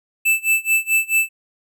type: tone with tremolo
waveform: square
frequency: 2641 Hz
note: E7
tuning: 3 cents sharp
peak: -13 dBFS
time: 0.25-1.29 s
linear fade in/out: 10 ms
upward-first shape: sine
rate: 4.6 Hz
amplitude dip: 95%
effects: none